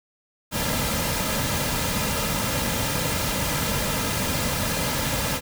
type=noise with comb filter; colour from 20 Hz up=pink; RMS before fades=-25 dBFS; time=0.51-5.41 s; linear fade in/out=50 ms; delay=2.7 ms; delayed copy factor=-0.55; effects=none